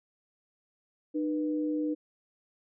sine tone pair together, 303.8 / 488.6 Hz, D#4 / B4, -41 / -19 cents, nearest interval minor sixth, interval 822 cents, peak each -28 / -36 dBFS, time 1.14-1.95 s, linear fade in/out 20 ms, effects none

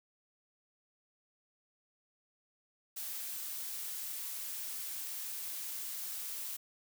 blue noise, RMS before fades -41 dBFS, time 2.96-6.57 s, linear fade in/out 10 ms, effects none

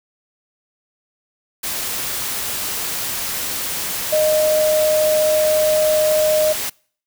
sine tone in noise, 617 Hz, D#5, 15 cents flat, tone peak -13 dBFS, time 4.12-6.53 s, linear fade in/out 10 ms, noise white, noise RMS -24 dBFS, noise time 1.63-6.7 s, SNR +8 dB, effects noise-tail reverb RT60 0.5 s tail -26 dB re dry

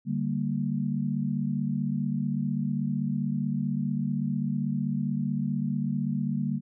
sine chord, G minor, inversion second, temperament equal with one note detuned, 146.83 / 196 / 231.7 Hz, D3 / G3 / Bb3, 0 / 0 / -10 cents, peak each -30 dBFS, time 0.05-6.61 s, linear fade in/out 50 ms, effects none

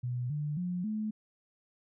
sine tone with pitch steps, 123.47 / 148.54 / 178.69 / 215 Hz, B2 / D3 / F3 / A3, 0 / +20 / +40 / -40 cents, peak -31 dBFS, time 0.03-1.11 s, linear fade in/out 10 ms, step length 270 ms, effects none

